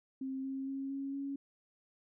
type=tone with pitch steps; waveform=sine; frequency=265.5 / 268.4 / 271.4 / 274.4 / 277.4 Hz; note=C4 / C4 / C#4 / C#4 / C#4; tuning=+25 / +44 / -36 / -17 / +1 cents; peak=-36 dBFS; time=0.21-1.36 s; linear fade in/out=5 ms; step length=230 ms; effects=none